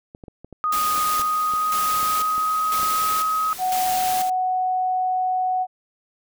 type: clicks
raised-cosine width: 2 ms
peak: -26 dBFS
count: 12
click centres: 0.149 / 0.238 / 0.282 / 0.446 / 0.527 / 0.979 / 1.196 / 1.537 / 2.03 / 2.38 / 2.799 / 2.831 s
type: tone with pitch glide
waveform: sine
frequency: 1241 to 1267.1 Hz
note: D#6 to D#6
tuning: -5 to +31 cents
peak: -19 dBFS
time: 0.64-3.53 s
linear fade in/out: 0 ms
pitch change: +36 cents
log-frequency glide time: 0.98-3.12 s
type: noise with tremolo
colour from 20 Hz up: white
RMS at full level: -28 dBFS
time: 0.72-4.3 s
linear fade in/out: 5 ms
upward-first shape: square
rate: 1 Hz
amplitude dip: 60%
type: tone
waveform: sine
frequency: 741 Hz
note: F#5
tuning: 2 cents sharp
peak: -19 dBFS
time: 3.58-5.67 s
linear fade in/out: 50 ms
effects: none